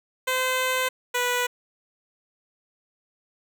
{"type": "tone pair in turn", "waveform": "10% pulse", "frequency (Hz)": [514, 491.3], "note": ["C5", "B4"], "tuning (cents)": [-31, -9], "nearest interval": "minor second", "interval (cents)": 78, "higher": "first", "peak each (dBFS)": -14, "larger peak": "neither", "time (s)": [[0.27, 0.89], [1.14, 1.47]], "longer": "first", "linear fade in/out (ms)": 10, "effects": []}